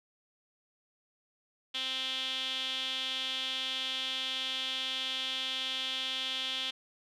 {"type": "tone with band-pass filter", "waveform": "sawtooth", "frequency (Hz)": 261.6, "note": "C4", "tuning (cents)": 0, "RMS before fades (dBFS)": -35, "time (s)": [1.74, 6.71], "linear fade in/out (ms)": 10, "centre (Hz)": 3300, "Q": 6.7, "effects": []}